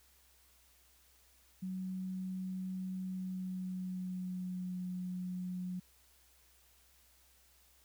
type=tone with pitch glide; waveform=sine; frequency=186.7 to 181.91 Hz; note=F#3 to F#3; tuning=+16 to -29 cents; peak=-37 dBFS; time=1.62-5.8 s; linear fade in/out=10 ms; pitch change=-45 cents; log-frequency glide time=3-4.83 s; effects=added 63 Hz sine -70 dBFS peak until 7.84 s + white hiss -67 dBFS RMS until 7.84 s